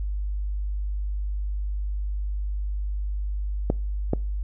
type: clicks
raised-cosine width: 2 ms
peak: -8 dBFS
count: 2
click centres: 3.701 / 4.134 s
effects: noise-tail reverb RT60 0.4 s tail -25 dB re dry + added 50 Hz sine -25 dBFS peak until 4.43 s